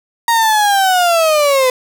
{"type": "linear sweep", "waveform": "35% pulse", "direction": "down", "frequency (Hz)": [939, 502], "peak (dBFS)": -8, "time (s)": [0.28, 1.7], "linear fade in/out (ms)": 2, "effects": []}